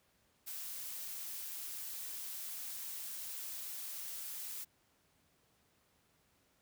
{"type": "noise", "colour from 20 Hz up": "blue", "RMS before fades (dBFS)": -44, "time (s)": [0.46, 4.65], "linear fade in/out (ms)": 20, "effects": ["pink hiss -73 dBFS RMS until 6.61 s", "high-pass 60 Hz 12 dB/octave"]}